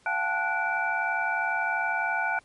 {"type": "tone cluster", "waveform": "sine", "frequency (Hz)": [695, 767, 870, 1470, 2325], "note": ["F5", "G5", "A5", "F#6", "D7"], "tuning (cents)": [-9, -38, -20, -12, -18], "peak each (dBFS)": [-34, -33, -31, -27, -34], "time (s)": [0.06, 2.39], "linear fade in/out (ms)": 2, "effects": ["pink hiss -61 dBFS RMS until 2.44 s", "MP3 48 kbps"]}